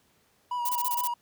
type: tone with vibrato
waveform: triangle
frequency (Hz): 970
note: B5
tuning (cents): -31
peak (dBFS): -26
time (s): 0.51-1.14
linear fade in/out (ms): 5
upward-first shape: sine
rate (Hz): 6.3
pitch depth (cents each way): 31
type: noise bursts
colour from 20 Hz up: violet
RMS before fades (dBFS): -30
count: 7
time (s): 0.65-1.076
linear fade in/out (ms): 5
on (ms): 42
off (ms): 22
effects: pink hiss -66 dBFS RMS until 1.21 s + high-pass 80 Hz 12 dB/octave